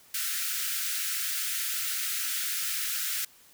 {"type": "high-pass noise", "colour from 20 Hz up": "white", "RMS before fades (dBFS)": -31, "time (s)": [0.14, 3.25], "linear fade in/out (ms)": 5, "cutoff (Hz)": 1300, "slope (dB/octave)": 96, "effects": ["white hiss -57 dBFS RMS until 3.53 s"]}